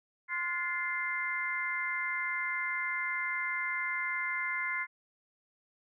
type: harmonic tone with a mistuned harmonic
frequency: 347.6 Hz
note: F4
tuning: 8 cents flat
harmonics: 3 / 4 / 5 / 6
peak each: -39 / -39 / -39 / -33 dBFS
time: 0.28-4.87 s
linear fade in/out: 50 ms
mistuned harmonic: 4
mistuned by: +48 cents
effects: none